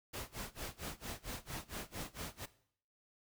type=noise with tremolo; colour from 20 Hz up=pink; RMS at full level=-42 dBFS; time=0.13-2.46 s; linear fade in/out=10 ms; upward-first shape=sine; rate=4.4 Hz; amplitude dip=100%; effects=noise-tail reverb RT60 0.6 s tail -17 dB re dry